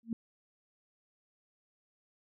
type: tone with exponential growth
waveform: sine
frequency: 228.8 Hz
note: A#3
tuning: 32 cents flat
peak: -27 dBFS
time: 0.03-0.13 s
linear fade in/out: 2 ms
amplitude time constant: 20 ms
effects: none